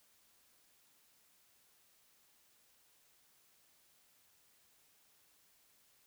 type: silence
effects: white hiss -70 dBFS RMS until 6.06 s